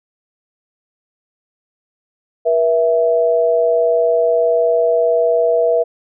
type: tone pair together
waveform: sine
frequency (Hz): 480.8 / 659.3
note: B4 / E5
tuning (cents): -46 / 0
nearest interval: perfect fourth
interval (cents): 546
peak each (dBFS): -14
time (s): 2.45-5.84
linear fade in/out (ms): 20
effects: none